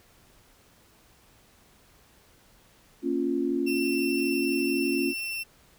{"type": "chord", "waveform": "sine", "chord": "Bb minor", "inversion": "none", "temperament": "equal", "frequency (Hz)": [233.1, 277.2, 349.2], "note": ["Bb3", "Db4", "F4"], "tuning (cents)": [0, 0, 0], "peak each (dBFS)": [-32, -27, -28], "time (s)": [3.02, 5.14], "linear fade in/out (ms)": 50}
{"type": "tone", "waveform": "35% pulse", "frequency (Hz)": 2697, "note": "E7", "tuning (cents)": 39, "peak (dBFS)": -29, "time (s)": [3.66, 5.44], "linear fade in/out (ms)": 20}
{"effects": ["pink hiss -59 dBFS RMS until 5.78 s"]}